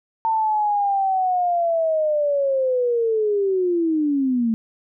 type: linear sweep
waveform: sine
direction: down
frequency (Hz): 901 to 220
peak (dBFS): -17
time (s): 0.25-4.54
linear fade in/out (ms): 0
effects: none